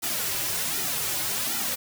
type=noise with flanger; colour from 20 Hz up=white; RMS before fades=-28 dBFS; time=0.02-1.76 s; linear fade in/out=20 ms; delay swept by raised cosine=1.8 to 4.5 ms; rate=1.3 Hz; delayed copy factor=-0.9; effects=none